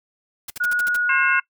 white noise bursts, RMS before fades -32 dBFS, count 7, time 0.48-0.965 s, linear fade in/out 5 ms, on 23 ms, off 54 ms
sine tone, 1452 Hz, F#6, 33 cents flat, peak -18 dBFS, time 0.6-1.4 s, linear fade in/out 10 ms
harmonic tone, 534 Hz, C5, 35 cents sharp, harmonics 2 / 3 / 4 / 5, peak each -24 / -24 / -24 / -24 dBFS, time 1.09-1.4 s, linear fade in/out 5 ms
effects noise-tail reverb RT60 0.1 s tail -23 dB re dry

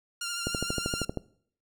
10% pulse tone with vibrato, 1397 Hz, F6, in tune, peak -23 dBFS, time 0.21-1.05 s, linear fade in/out 5 ms, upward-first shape triangle, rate 13 Hz, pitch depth 34 cents each way
click train, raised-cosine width 2 ms, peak -16 dBFS, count 10, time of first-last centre 0.47-1.173 s, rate 12.8 Hz
effects noise-tail reverb RT60 0.6 s tail -21 dB re dry

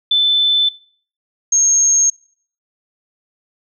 sine tone pair in turn, 3520 / 6489 Hz, A7 / G#8, 0 / -41 cents, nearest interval major seventh, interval 1059 cents, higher second, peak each -10 dBFS, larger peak neither, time 0.11-0.69 / 1.52-2.1 s, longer neither, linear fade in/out 5 ms, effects noise-tail reverb RT60 0.5 s tail -22 dB re dry

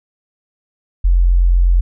sine tone, 44.03 Hz, F1, 15 cents sharp, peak -8 dBFS, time 1.04-1.81 s, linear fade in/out 10 ms, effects none

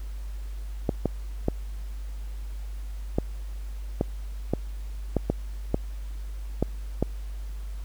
clicks, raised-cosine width 2 ms, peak -9 dBFS, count 11, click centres 0.892 / 1.057 / 1.484 / 3.185 / 4.011 / 4.536 / 5.167 / 5.3 / 5.744 / 6.626 / 7.026 s, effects added 50 Hz sine -32 dBFS peak until 7.84 s + pink hiss -54 dBFS RMS until 7.84 s

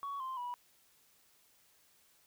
sine tone with pitch steps, 1120 / 1045 / 975 Hz, C#6 / C6 / B5, +18 / -2 / -23 cents, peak -36 dBFS, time 0.03-0.54 s, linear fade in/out 0 ms, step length 170 ms, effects tanh soft clip ceiling -35 dBFS + white hiss -68 dBFS RMS until 2.26 s

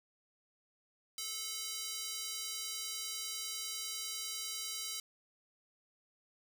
square tone with high-pass filter, 435 Hz, A4, 20 cents flat, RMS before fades -41 dBFS, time 1.18-5 s, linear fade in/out 2 ms, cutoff 4400 Hz, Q 1.1, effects none

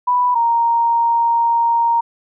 sine tone pair in turn, 987 / 931.6 Hz, B5 / A#5, -1 / -1 cents, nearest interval minor second, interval 100 cents, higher first, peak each -12 dBFS, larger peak neither, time 0.07-0.35 / 0.35-2.01 s, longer second, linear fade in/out 10 ms, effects none

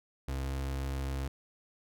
35% pulse tone with pitch glide, 66.8 to 67.46 Hz, C2 to C#2, +36 to -46 cents, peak -31 dBFS, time 0.28-1.28 s, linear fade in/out 5 ms, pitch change +18 cents, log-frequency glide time 0.44-0.5 s, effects none

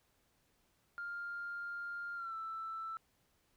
sine tone with pitch glide, 1401 to 1325.4 Hz, F6 to E6, +5 to +9 cents, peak -39 dBFS, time 0.98-2.97 s, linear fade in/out 0 ms, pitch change -96 cents, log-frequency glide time 2.15-2.35 s, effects tanh soft clip ceiling -35 dBFS + pink hiss -75 dBFS RMS until 3.56 s

